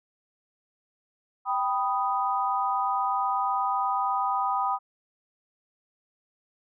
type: chord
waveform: sine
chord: G augmented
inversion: none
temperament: equal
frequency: 784 / 987.8 / 1244.5 Hz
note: G5 / B5 / D#6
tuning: 0 / 0 / 0 cents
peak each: -28 dBFS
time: 1.45-4.79 s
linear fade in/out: 50 ms
effects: none